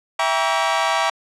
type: chord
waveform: sawtooth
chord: E diminished seventh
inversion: none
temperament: just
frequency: 659.3 / 791.1 / 949.3 / 1139.2 Hz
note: E5 / G5 / Bb5 / Db6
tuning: 0 / +16 / +31 / +47 cents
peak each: -19 dBFS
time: 0.19-1.1 s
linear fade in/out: 5 ms
effects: low-pass 6000 Hz 12 dB/octave